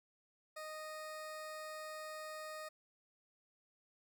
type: tone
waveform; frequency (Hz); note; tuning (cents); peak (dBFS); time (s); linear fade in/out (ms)
20% pulse; 620; D#5; -6; -40; 0.56-2.69; 10
effects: none